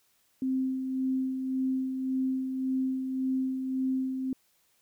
sine tone with tremolo, 261.6 Hz, C4, in tune, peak -25 dBFS, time 0.42-4.33 s, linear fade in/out 2 ms, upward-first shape sine, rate 1.8 Hz, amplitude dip 45%, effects white hiss -69 dBFS RMS until 4.81 s

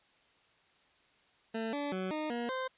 20% pulse tone with pitch steps, 224.1 / 288.2 / 187.1 / 307.5 / 237.9 / 519 Hz, A3 / D4 / F#3 / D#4 / A#3 / C5, +32 / -33 / +20 / -20 / +35 / -14 cents, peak -29 dBFS, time 1.54-2.68 s, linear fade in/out 10 ms, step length 190 ms, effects white hiss -67 dBFS RMS until 2.77 s + resampled to 8000 Hz

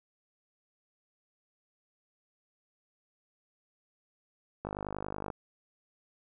click train, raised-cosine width 1 ms, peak -22 dBFS, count 34, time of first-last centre 4.65-5.302 s, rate 50.6 Hz, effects none

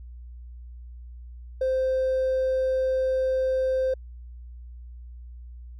triangle tone with hard clipping, 521 Hz, C5, 7 cents flat, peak -21 dBFS, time 1.61-3.94 s, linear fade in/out 5 ms, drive 2 dB, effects added 60 Hz sine -39 dBFS peak until 5.79 s

